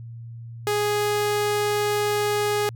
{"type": "tone", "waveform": "sawtooth", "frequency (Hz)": 415.3, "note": "G#4", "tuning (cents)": 0, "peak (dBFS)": -17, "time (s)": [0.67, 2.69], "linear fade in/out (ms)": 0, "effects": ["added 116 Hz sine -35 dBFS peak until 2.75 s"]}